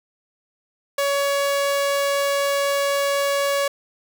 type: tone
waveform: sawtooth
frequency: 562 Hz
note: C#5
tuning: 24 cents sharp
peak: -15 dBFS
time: 0.98-3.68 s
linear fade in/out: 5 ms
effects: none